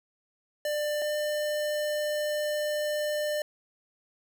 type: tone pair in turn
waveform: square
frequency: 595 / 598.8 Hz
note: D5 / D5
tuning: +22 / +33 cents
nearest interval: unison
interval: 11 cents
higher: second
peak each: -28 dBFS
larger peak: neither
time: 0.65-1.02 / 1.02-3.42 s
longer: second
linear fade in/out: 2 ms
effects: none